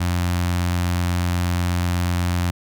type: tone with notch filter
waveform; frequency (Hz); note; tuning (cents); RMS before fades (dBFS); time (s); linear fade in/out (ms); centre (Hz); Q
sawtooth; 88.2; F2; +18; -21; 0-2.51; 10; 440; 1.1
effects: none